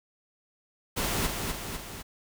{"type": "noise with echo", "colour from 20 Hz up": "pink", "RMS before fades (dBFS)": -29, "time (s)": [0.96, 1.28], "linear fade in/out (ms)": 20, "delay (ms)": 250, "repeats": 3, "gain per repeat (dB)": -4, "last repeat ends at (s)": 2.03, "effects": []}